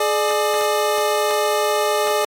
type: tone pair together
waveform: 25% pulse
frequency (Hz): 422.7 / 597.8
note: G#4 / D5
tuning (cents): +31 / +31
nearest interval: tritone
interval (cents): 600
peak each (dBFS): -16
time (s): 0-2.25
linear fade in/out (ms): 5
effects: AAC 64 kbps